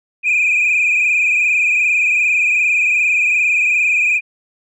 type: tone with frequency modulation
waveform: sine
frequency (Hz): 2459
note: D#7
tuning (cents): -21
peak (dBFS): -10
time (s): 0.23-4.21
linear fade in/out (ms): 50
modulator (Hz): 22.6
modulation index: 3.9
effects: tanh soft clip ceiling -9 dBFS